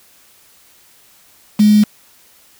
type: tone with quantisation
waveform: sine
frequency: 210.3 Hz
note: G#3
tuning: 22 cents sharp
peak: -6 dBFS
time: 1.59-1.84 s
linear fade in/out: 10 ms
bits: 4
effects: white hiss -49 dBFS RMS until 2.59 s